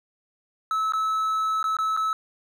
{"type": "tone with dropouts", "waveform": "triangle", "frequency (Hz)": 1300, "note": "E6", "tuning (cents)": -24, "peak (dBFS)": -20, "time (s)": [0.71, 2.13], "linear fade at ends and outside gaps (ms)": 1, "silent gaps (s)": [[0.922, 0.935], [1.628, 1.641], [1.768, 1.787], [1.966, 1.973]], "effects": []}